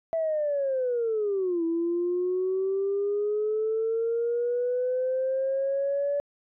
sine linear two-way sweep, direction down then up, 662 to 328.9 to 575 Hz, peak -23 dBFS, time 0.13-6.2 s, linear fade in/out 0 ms, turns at 1.64 s, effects tanh soft clip ceiling -19 dBFS

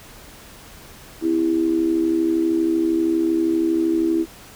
sine tone with amplitude modulation, 329.6 Hz, E4, in tune, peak -13 dBFS, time 1.21-4.26 s, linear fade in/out 50 ms, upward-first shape sine, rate 72.7 Hz, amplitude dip 70%, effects pink hiss -43 dBFS RMS until 4.55 s

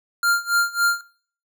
square tone with tremolo, 1396.9 Hz, F6, in tune, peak -16 dBFS, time 0.23-1.01 s, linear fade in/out 2 ms, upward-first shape sine, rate 3.6 Hz, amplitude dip 90%, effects noise-tail reverb RT60 0.5 s tail -19 dB re dry

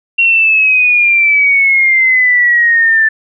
sine exponential sweep, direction down, 2750 to 1760 Hz, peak -6 dBFS, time 0.18-3.09 s, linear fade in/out 10 ms, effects none

